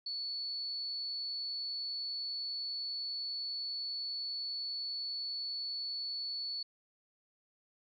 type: tone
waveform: sine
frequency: 4435 Hz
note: C#8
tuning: in tune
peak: -36 dBFS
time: 0.06-6.63 s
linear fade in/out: 5 ms
effects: none